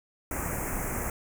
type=band-stop noise; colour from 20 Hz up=pink; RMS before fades=-32 dBFS; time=0.31-1.1 s; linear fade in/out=2 ms; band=2300 to 6500 Hz; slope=48 dB/octave; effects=none